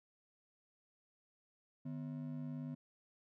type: ring-modulated tone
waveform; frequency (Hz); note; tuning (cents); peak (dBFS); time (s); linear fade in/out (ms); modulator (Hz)
triangle; 201; G3; +44; -36; 1.85-2.75; 10; 49.1
effects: none